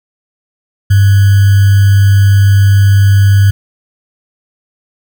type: tone with sample-and-hold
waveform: sine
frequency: 99 Hz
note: G2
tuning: 18 cents sharp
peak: -3 dBFS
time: 0.9-3.51 s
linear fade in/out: 10 ms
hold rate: 1575 Hz
effects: none